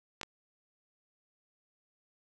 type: clicks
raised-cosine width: 0.2 ms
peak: -21 dBFS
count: 2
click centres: 0.213 / 0.232 s
effects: none